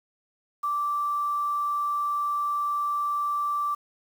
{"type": "tone with quantisation", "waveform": "sine", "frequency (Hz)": 1169, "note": "D6", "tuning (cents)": -8, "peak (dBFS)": -24, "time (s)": [0.63, 3.75], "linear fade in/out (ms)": 10, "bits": 8, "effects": []}